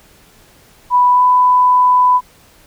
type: tone with pitch glide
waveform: sine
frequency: 987.8 to 997.5 Hz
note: B5 to B5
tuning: 0 to +17 cents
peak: -7 dBFS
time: 0.9-2.21 s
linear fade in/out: 50 ms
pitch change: +17 cents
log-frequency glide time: 1.11-1.23 s
effects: pink hiss -47 dBFS RMS until 2.66 s